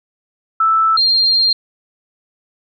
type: tone pair in turn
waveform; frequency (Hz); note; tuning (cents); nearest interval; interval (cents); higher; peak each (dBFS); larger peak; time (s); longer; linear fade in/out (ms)
sine; 1318.5 / 4196; E6 / C8; 0 / +4; octave + minor sixth; 2004; second; -10; neither; 0.6-0.97 / 0.97-1.53; second; 5
effects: none